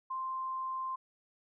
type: tone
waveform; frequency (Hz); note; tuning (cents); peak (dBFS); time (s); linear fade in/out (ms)
sine; 1046.5; C6; 0; -34; 0.1-0.96; 10
effects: none